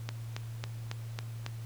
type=click train; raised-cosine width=0.2 ms; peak=-19 dBFS; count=6; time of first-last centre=0.09-1.464 s; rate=3.64 Hz; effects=added 114 Hz sine -38 dBFS peak until 1.65 s + pink hiss -55 dBFS RMS until 1.65 s